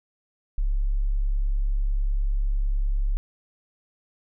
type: tone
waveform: sine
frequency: 34.65 Hz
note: C#1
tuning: in tune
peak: -20 dBFS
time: 0.58-3.17 s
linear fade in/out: 0 ms
effects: none